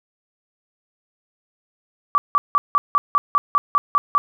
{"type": "tone bursts", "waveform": "sine", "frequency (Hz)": 1155, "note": "D6", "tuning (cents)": -29, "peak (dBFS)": -12, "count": 11, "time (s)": [2.15, 4.18], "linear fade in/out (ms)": 0, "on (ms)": 30, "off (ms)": 170, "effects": []}